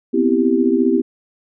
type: chord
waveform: sine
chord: C major seventh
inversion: third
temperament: equal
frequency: 246.9 / 261.6 / 329.6 / 392 Hz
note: B3 / C4 / E4 / G4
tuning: 0 / 0 / 0 / 0 cents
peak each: -18 dBFS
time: 0.13-1.02 s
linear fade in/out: 20 ms
effects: none